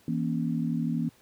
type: chord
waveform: sine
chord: A# diminished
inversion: second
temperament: equal with one note detuned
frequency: 164.81 / 237 / 277.2 Hz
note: E3 / A#3 / C#4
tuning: 0 / +29 / 0 cents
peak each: -29 / -29 / -33 dBFS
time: 0.08-1.09 s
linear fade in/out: 2 ms
effects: pink hiss -60 dBFS RMS until 1.21 s + high-pass 80 Hz 12 dB/octave